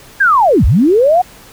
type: linear two-way sweep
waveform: sine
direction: down then up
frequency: 1661.2 to 46.25 to 752 Hz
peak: -6 dBFS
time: 0.2-1.22 s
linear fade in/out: 10 ms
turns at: 0.65 s
effects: pink hiss -39 dBFS RMS until 1.52 s